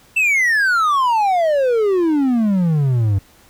triangle exponential sweep, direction down, 2700 to 94.7 Hz, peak -11 dBFS, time 0.16-3.19 s, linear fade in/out 10 ms, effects pink hiss -50 dBFS RMS until 3.49 s

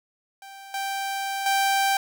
sawtooth tone with level steps, 784 Hz, G5, in tune, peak -37 / -23 / -16 dBFS, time 0.42-1.97 s, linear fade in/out 2 ms, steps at 0.74 / 1.46 s, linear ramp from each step 2 ms, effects none

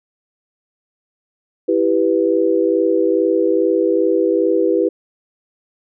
sine chord, E minor, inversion none, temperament equal, 329.6 / 392 / 493.9 Hz, E4 / G4 / B4, 0 / 0 / 0 cents, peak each -17 dBFS, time 1.68-4.89 s, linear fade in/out 10 ms, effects none

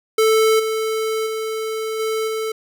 square tone with level steps, 440 Hz, A4, in tune, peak -13 / -20 / -23 / -20 / -22 dBFS, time 0.18-2.52 s, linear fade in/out 5 ms, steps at 0.59 / 1.26 / 1.99 / 2.27 s, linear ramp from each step 10 ms, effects none

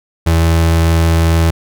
35% pulse tone, 82.41 Hz, E2, in tune, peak -7 dBFS, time 0.26-1.51 s, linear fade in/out 10 ms, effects none

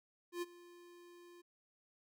square tone with ADSR envelope, 349.2 Hz, F4, in tune, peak -37 dBFS, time 0.32-1.42 s, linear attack 100 ms, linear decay 28 ms, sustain -20 dB, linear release 14 ms, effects none

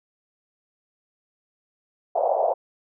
pink band-pass noise, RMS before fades -22 dBFS, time 2.15-2.54 s, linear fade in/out 10 ms, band 550 to 770 Hz, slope 48 dB/octave, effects none

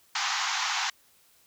pink band-pass noise, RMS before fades -29 dBFS, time 0.15-0.9 s, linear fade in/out 5 ms, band 760 to 7000 Hz, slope 96 dB/octave, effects white hiss -62 dBFS RMS until 1.46 s

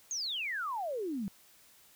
sine exponential sweep, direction down, 6700 to 185.3 Hz, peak -33 dBFS, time 0.11-1.28 s, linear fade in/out 0 ms, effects white hiss -61 dBFS RMS until 1.95 s

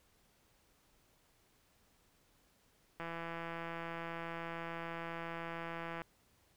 click train, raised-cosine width 0.5 ms, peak -28 dBFS, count 505, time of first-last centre 3-6.018 s, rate 167 Hz, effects pink hiss -71 dBFS RMS until 6.56 s

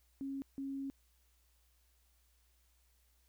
sine tone bursts at uneven times, 273.2 Hz, C#4, 25 cents flat, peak -38 dBFS, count 2, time 0.21-0.42 / 0.58-0.9 s, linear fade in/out 0 ms, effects added 60 Hz sine -70 dBFS peak until 3.28 s + white hiss -75 dBFS RMS until 3.28 s

